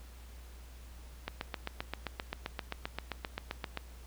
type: click train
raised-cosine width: 0.3 ms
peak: -19 dBFS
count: 20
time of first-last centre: 1.28-3.773 s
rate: 7.62 Hz
effects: added 60 Hz sine -48 dBFS peak until 4.06 s + pink hiss -58 dBFS RMS until 4.06 s